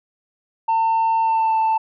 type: tone with pitch glide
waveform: sine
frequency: 900 to 886.1 Hz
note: A5 to A5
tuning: +39 to +12 cents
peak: -13 dBFS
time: 0.68-1.78 s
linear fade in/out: 10 ms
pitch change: -27 cents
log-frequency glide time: 1.23-1.57 s
effects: tanh soft clip ceiling -14 dBFS